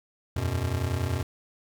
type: chord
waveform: square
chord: E suspended second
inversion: none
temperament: just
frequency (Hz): 82.41 / 92.71 / 123.61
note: E2 / F#2 / B2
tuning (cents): 0 / +4 / +2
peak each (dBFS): -33 / -30 / -31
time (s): 0.36-1.23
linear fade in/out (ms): 5
effects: 9-bit